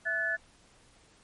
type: tone cluster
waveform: sine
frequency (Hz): 662 / 1485 / 1729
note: E5 / F#6 / A6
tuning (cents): +7 / +6 / -31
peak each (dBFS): -38 / -34 / -29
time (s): 0.05-0.37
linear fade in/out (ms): 20
effects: pink hiss -61 dBFS RMS until 1.23 s + MP3 48 kbps